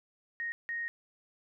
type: tone bursts at uneven times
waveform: sine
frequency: 1864.7 Hz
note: A#6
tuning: in tune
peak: -33 dBFS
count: 2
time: 0.4-0.52 / 0.69-0.88 s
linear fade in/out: 0 ms
effects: none